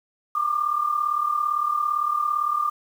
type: tone pair together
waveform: sine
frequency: 1167 / 1204.7 Hz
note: D6 / D6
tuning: -11 / +44 cents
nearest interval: minor second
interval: 55 cents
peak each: -26 / -22 dBFS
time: 0.35-2.7 s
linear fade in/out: 5 ms
effects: 8-bit